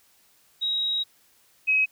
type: tone pair in turn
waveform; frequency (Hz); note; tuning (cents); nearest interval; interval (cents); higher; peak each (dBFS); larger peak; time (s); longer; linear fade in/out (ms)
sine; 3815 / 2546; A#7 / D#7; +39 / +39; perfect fifth; 700; first; -23 / -18; second; 0.61-1.04 / 1.67-1.86; first; 20
effects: white hiss -61 dBFS RMS until 1.91 s